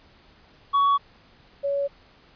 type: tone pair in turn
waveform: triangle / sine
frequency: 1124 / 562 Hz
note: C#6 / C#5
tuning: +24 / +24 cents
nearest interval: octave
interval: 1200 cents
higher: first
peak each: -15 / -22 dBFS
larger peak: first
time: 0.73-0.98 / 1.63-1.88 s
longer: neither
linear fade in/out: 20 ms
effects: pink hiss -55 dBFS RMS until 2.35 s + resampled to 11025 Hz